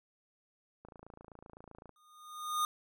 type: click train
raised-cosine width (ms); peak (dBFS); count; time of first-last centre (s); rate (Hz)
1; -37; 30; 0.85-1.893; 27.8
type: tone with exponential growth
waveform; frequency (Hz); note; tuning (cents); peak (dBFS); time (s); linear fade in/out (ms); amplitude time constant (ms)
square; 1226; D#6; -26; -28; 1.96-2.65; 1; 150
effects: none